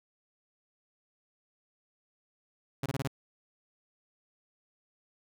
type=tone bursts; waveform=sawtooth; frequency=136.6 Hz; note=C#3; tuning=25 cents flat; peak=-26 dBFS; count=5; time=2.83-3.076 s; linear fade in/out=5 ms; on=30 ms; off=24 ms; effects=none